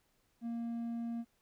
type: tone with hard clipping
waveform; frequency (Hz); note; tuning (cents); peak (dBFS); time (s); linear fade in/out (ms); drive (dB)
sine; 233.1; A#3; 0; -37; 0.41-1.25; 50; 3
effects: pink hiss -75 dBFS RMS until 1.41 s